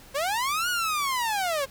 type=linear two-way sweep; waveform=sawtooth; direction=up then down; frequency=523.3 to 1472 to 523.3 Hz; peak=-21 dBFS; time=0.14-1.66 s; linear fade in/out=20 ms; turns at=0.69 s; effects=pink hiss -50 dBFS RMS until 1.7 s